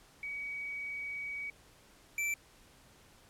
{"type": "tone pair in turn", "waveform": ["sine", "square"], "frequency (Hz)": [2264, 2333], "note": ["C#7", "D7"], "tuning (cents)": [36, -12], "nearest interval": "minor second", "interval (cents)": 52, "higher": "second", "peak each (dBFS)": [-37, -32], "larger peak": "second", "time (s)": [[0.23, 1.5], [2.18, 2.34]], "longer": "first", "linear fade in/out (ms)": 2, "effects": ["pink hiss -61 dBFS RMS until 3.29 s", "low-pass 12000 Hz 12 dB/octave"]}